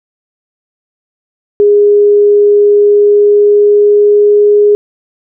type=tone with pitch glide; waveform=sine; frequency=411.6 to 414.2 Hz; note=G#4 to G#4; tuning=-16 to -5 cents; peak=-3 dBFS; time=1.6-4.75 s; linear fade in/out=0 ms; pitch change=+11 cents; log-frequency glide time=2.76-4.42 s; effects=none